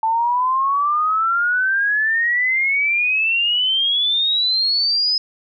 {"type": "exponential sweep", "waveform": "sine", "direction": "up", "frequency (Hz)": [880, 5100], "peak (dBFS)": -15, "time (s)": [0.03, 5.18], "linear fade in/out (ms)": 2, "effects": []}